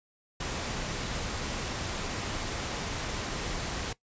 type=noise; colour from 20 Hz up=pink; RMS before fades=-34 dBFS; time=0.4-3.93 s; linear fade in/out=5 ms; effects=noise-tail reverb RT60 0.1 s tail -18 dB re dry + resampled to 16000 Hz